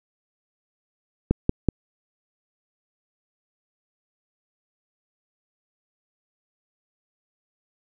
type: clicks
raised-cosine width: 3 ms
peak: -5 dBFS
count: 3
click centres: 1.31 / 1.494 / 1.687 s
effects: none